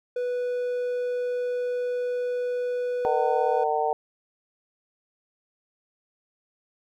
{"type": "tone", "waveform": "triangle", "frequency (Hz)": 492.8, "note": "B4", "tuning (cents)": -4, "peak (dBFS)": -23, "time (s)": [0.16, 3.64], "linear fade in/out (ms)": 5}
{"type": "harmonic tone", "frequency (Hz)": 151.7, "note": "D#3", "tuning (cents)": -44, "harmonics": [3, 4, 5, 6], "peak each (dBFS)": [-27, -30, -25, -30], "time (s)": [3.05, 3.93], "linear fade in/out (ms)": 0}
{"effects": []}